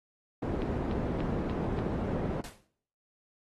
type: low-pass noise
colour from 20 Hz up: white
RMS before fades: -32 dBFS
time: 0.42-2.41 s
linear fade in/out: 5 ms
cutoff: 370 Hz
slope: 12 dB/octave
type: click train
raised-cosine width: 0.3 ms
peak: -25 dBFS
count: 5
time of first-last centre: 0.62-1.79 s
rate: 3.42 Hz
type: noise with exponential decay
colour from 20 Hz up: pink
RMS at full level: -40 dBFS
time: 2.44-2.67 s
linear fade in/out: 1 ms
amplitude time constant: 49 ms
effects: noise-tail reverb RT60 0.6 s tail -19 dB re dry + AAC 32 kbps